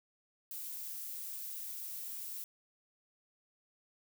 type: noise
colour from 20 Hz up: violet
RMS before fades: -43 dBFS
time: 0.51-2.44 s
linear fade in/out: 0 ms
effects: none